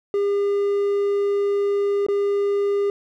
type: tone with dropouts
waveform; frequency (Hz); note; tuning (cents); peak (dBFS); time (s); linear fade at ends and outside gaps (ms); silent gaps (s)
triangle; 403.4; G4; +50; -16; 0.14-2.9; 1; 2.065-2.085
effects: none